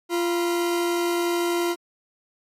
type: tone pair together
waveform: 40% pulse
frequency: 346.1 / 967 Hz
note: F4 / B5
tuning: -16 / -37 cents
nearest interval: octave + tritone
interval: 1779 cents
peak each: -21 / -32 dBFS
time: 0.09-1.76 s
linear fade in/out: 50 ms
effects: AAC 48 kbps